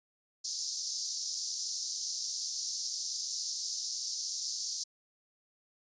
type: band-pass noise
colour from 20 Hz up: white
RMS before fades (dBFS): -37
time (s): 0.44-4.84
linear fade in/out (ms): 10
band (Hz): 4600 to 6500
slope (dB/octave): 48
effects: resampled to 16000 Hz